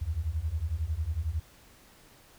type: beating tone pair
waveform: sine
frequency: 73.42 / 84.42 Hz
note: D2 / E2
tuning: 0 / +42 cents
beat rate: 11 Hz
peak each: -32 / -31 dBFS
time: 0.01-1.4 s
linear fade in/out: 10 ms
effects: pink hiss -57 dBFS RMS until 2.38 s